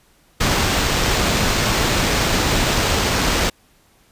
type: noise with sample-and-hold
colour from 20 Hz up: pink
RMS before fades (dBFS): -18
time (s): 0.4-3.5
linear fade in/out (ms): 10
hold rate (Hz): 11025
effects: pink hiss -56 dBFS RMS until 4.11 s + resampled to 32000 Hz